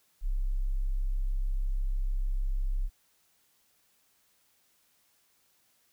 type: tone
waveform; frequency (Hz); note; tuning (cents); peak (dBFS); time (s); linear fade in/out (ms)
sine; 33.14; C1; +23; -26; 0.21-2.9; 50
effects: white hiss -69 dBFS RMS until 5.92 s